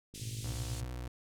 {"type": "band-pass noise", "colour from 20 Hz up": "white", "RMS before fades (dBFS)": -48, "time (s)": [0.14, 0.81], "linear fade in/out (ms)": 10, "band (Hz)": [2600, 9700], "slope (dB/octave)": 24}
{"type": "click train", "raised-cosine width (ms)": 3, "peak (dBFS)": -38, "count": 23, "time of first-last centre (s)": [0.14, 0.559], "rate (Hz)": 52.5}
{"type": "tone with tremolo", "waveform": "sine", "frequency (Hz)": 114.9, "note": "A#2", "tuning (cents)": -25, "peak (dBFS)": -35, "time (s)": [0.21, 0.84], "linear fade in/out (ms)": 5, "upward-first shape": "sine", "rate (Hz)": 18, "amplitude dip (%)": 70}
{"type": "tone with vibrato", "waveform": "30% pulse", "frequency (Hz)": 61.8, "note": "B1", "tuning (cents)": 2, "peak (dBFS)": -36, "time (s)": [0.44, 1.08], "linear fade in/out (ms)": 5, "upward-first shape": "sine", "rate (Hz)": 17, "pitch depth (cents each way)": 52}
{"effects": []}